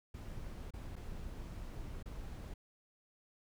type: noise with dropouts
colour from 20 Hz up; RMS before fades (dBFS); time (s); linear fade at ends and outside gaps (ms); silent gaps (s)
brown; -45; 0.14-2.54; 5; 0.707-0.736 / 0.957-0.962 / 2.028-2.057
effects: none